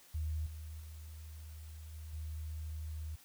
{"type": "tone with level steps", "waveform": "sine", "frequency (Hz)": 77.78, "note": "D#2", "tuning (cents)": 0, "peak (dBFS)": [-34, -43, -46, -44, -39], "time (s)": [0.14, 3.16], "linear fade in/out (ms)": 10, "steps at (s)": [0.46, 0.8, 1.93, 2.13], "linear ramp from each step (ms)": 5, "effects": ["white hiss -61 dBFS RMS until 3.24 s"]}